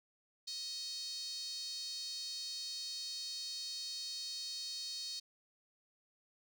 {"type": "tone with high-pass filter", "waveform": "5% pulse", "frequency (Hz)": 630, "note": "D#5", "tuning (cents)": 21, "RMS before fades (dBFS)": -43, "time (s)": [0.47, 5.2], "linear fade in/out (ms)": 10, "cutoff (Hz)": 4300, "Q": 6.3, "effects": []}